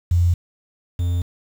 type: tone pair in turn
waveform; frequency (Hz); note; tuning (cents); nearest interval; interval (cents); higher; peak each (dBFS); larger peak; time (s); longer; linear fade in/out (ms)
sine / triangle; 86.9 / 87.61; F2 / F2; -8 / +6; unison; 14; second; -13 / -16; first; 0.11-0.34 / 0.99-1.22; neither; 5
effects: 7-bit